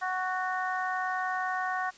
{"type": "harmonic tone with a mistuned harmonic", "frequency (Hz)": 371, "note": "F#4", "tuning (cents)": 5, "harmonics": [2, 3, 4, 5], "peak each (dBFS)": [-32, -34, -35, -36], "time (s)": [0.01, 1.91], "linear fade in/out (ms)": 20, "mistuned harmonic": 5, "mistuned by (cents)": -18, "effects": ["white hiss -54 dBFS RMS until 1.97 s", "resampled to 16000 Hz"]}